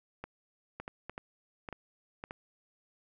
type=clicks; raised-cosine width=0.5 ms; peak=-25 dBFS; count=9; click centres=0.24 / 0.8 / 0.879 / 1.096 / 1.179 / 1.688 / 1.727 / 2.239 / 2.309 s; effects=none